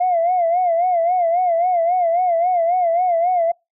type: tone with vibrato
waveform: sine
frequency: 698.5 Hz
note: F5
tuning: in tune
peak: -13 dBFS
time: 0-3.52 s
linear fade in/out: 10 ms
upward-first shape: sine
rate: 3.7 Hz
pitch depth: 99 cents each way
effects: noise-tail reverb RT60 0.2 s tail -24 dB re dry + tanh soft clip ceiling -10 dBFS